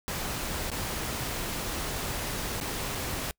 pink noise with dropouts, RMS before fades -33 dBFS, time 0.08-3.31 s, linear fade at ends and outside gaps 0 ms, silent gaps 0.701-0.716 / 2.601-2.612 / 2.95-2.953 s, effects noise-tail reverb RT60 0.1 s tail -26 dB re dry

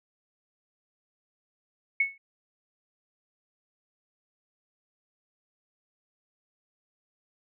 sine tone with exponential decay, 2205 Hz, C#7, 10 cents flat, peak -18 dBFS, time 2-2.18 s, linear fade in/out 5 ms, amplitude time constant 38 ms, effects none

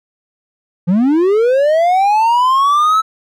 triangle linear sweep, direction up, 164.2 to 1318.5 Hz, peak -7 dBFS, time 0.87-3.02 s, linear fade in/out 20 ms, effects none

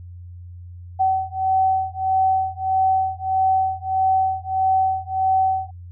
sine beating tone pair, 760 / 761.6 Hz, F#5 / F#5, +46 / +50 cents, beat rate 1.6 Hz, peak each -20 / -20 dBFS, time 0.99-5.71 s, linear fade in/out 20 ms, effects added 88 Hz sine -35 dBFS peak until 5.91 s

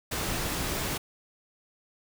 pink noise, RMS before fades -31 dBFS, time 0.11-0.98 s, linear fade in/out 10 ms, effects none

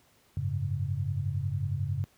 sine chord, F# suspended second, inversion none, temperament equal with one note detuned, 92.82 / 103.83 / 138.59 Hz, F#2 / G#2 / C#3, +6 / 0 / 0 cents, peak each -32 dBFS, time 0.37-2.04 s, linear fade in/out 0 ms, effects pink hiss -64 dBFS RMS until 2.17 s + high-pass 60 Hz 12 dB/octave

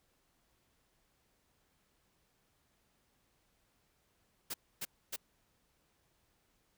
white noise bursts, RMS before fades -39 dBFS, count 3, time 4.5-5.163 s, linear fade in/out 10 ms, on 41 ms, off 270 ms, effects pink hiss -75 dBFS RMS until 6.77 s

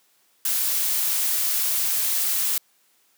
blue noise, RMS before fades -23 dBFS, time 0.45-2.58 s, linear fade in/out 2 ms, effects white hiss -63 dBFS RMS until 3.17 s + high-pass 200 Hz 12 dB/octave

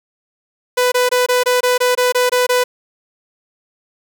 sawtooth tone bursts, 497.2 Hz, B4, 12 cents sharp, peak -8 dBFS, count 11, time 0.77-2.64 s, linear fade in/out 10 ms, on 150 ms, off 22 ms, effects 8-bit

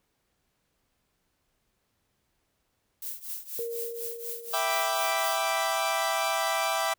violet noise with tremolo, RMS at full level -34 dBFS, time 3.02-5.38 s, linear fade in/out 2 ms, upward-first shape triangle, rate 4.1 Hz, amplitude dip 90%
sine tone with exponential decay, 466.2 Hz, A#4, in tune, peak -30 dBFS, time 3.59-6.45 s, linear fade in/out 0 ms, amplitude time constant 620 ms
sawtooth chord, E minor seventh, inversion none, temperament equal, 659.3 / 784 / 987.8 / 1174.7 Hz, E5 / G5 / B5 / D6, 0 / 0 / 0 / 0 cents, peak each -26 / -27 / -30 / -28 dBFS, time 4.53-6.94 s, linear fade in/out 10 ms
effects pink hiss -75 dBFS RMS until 6.98 s

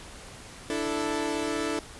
sawtooth chord, D suspended second, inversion none, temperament equal, 293.7 / 329.6 / 440 Hz, D4 / E4 / A4, 0 / 0 / 0 cents, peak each -28 dBFS, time 0.7-1.79 s, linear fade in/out 0 ms, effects pink hiss -45 dBFS RMS until 1.99 s + resampled to 24000 Hz

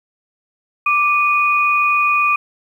sine tone pair together, 1176.3 / 2471 Hz, D6 / D#7, +2 / -13 cents, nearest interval octave + minor second, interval 1285 cents, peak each -15 dBFS, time 0.86-2.36 s, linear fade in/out 5 ms, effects 8-bit

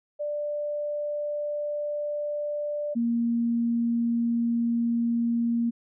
sine tone pair in turn, 590 / 234.1 Hz, D5 / A#3, +8 / +8 cents, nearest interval octave + major third, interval 1600 cents, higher first, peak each -27 / -22 dBFS, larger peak second, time 0.19-2.95 / 2.95-5.71 s, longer neither, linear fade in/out 20 ms, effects none

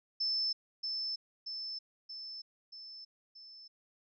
sine tone with echo, 5274 Hz, E8, in tune, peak -30 dBFS, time 0.2-0.53 s, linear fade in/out 10 ms, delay 630 ms, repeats 5, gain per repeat -4 dB, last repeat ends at 3.68 s, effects none

